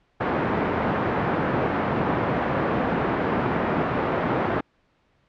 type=band-pass noise; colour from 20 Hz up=pink; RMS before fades=-24 dBFS; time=0.2-4.61 s; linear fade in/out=10 ms; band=150 to 1400 Hz; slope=12 dB/octave; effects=pink hiss -65 dBFS RMS until 5.28 s + low-pass 3000 Hz 12 dB/octave